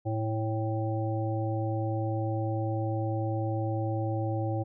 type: harmonic tone with a mistuned harmonic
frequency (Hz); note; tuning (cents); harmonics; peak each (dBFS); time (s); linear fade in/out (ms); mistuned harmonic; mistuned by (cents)
110; A2; 0; 1 / 3 / 5 / 7; -29 / -34 / -36 / -37; 0.05-4.64; 20; 7; +24
effects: none